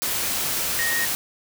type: tone in noise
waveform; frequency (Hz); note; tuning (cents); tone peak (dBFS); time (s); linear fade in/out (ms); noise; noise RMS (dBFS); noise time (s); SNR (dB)
sine; 1864; A#6; -1; -23; 0.79-1.05; 0; white; -25; 0.02-1.15; -1
effects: none